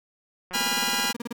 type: click train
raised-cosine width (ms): 0.5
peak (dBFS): -25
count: 110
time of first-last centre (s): 0.51-1.109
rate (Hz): 182
type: chord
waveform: 10% pulse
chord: F diminished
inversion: first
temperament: equal with one note detuned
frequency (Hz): 816.8 / 987.8 / 1396.9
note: Ab5 / Cb6 / F6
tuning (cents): -29 / 0 / 0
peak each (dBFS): -20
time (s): 0.53-1.13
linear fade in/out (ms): 20
type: tone bursts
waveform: 35% pulse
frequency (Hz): 236.7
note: A#3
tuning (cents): +27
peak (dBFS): -28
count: 15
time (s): 0.55-1.328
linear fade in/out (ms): 5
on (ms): 22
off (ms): 32
effects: none